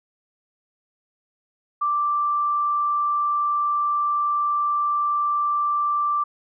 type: tone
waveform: sine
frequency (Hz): 1174.7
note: D6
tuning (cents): 0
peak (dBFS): -19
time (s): 1.81-6.24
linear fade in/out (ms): 10
effects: none